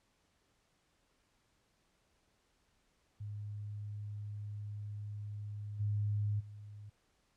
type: tone with level steps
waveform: sine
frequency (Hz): 103.83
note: G#2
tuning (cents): 0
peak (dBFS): -40 / -31 / -47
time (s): 3.2-6.9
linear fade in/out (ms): 10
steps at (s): 5.79 / 6.39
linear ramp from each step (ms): 20
effects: pink hiss -75 dBFS RMS until 7.36 s + low-pass 9000 Hz 12 dB/octave